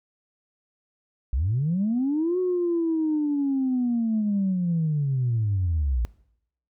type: linear two-way sweep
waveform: sine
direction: up then down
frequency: 55 to 369.9 to 55 Hz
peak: -20 dBFS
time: 1.33-6.05 s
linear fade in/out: 0 ms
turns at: 2.39 s
effects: noise-tail reverb RT60 0.7 s tail -21 dB re dry + tanh soft clip ceiling -17 dBFS